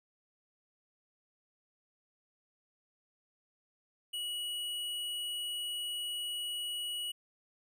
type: tone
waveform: square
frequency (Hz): 2925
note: F#7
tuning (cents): -21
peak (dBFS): -36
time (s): 4.13-7.12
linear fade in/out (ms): 10
effects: none